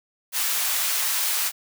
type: high-pass noise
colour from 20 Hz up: white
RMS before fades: -24 dBFS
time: 0.32-1.52 s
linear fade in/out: 50 ms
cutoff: 880 Hz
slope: 12 dB/octave
effects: none